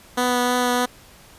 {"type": "tone with vibrato", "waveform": "10% pulse", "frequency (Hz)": 246.9, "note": "B3", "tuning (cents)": 0, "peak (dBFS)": -10, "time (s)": [0.17, 0.86], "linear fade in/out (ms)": 10, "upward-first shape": "triangle", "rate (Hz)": 3.2, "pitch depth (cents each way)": 12, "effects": ["pink hiss -48 dBFS RMS until 1.38 s", "resampled to 32000 Hz"]}